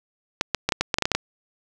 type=clicks; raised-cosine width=0.2 ms; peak=-3 dBFS; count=11; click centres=0.411 / 0.547 / 0.69 / 0.722 / 0.81 / 0.942 / 0.985 / 1.023 / 1.055 / 1.117 / 1.15 s; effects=none